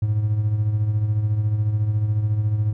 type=tone with tremolo; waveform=triangle; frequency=106.2 Hz; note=G#2; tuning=39 cents sharp; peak=-12 dBFS; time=0.02-2.73 s; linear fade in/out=5 ms; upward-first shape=triangle; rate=14 Hz; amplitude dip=70%; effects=tanh soft clip ceiling -12 dBFS